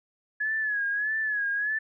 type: tone with vibrato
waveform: sine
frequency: 1693 Hz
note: G#6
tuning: 33 cents sharp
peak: -25 dBFS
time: 0.4-1.79 s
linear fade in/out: 10 ms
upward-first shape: sine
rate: 1.6 Hz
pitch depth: 74 cents each way
effects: none